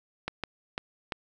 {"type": "clicks", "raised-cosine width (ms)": 0.3, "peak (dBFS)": -15, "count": 4, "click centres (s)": [0.28, 0.437, 0.779, 1.122], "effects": []}